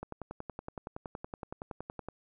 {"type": "click train", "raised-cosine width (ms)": 1, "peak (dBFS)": -25, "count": 23, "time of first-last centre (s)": [0.03, 2.086], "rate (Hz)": 10.7, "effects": []}